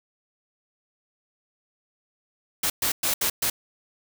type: noise bursts at uneven times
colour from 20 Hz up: white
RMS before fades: -24 dBFS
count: 5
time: 2.63-2.7 / 2.82-2.92 / 3.03-3.14 / 3.21-3.3 / 3.42-3.5 s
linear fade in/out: 5 ms
effects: none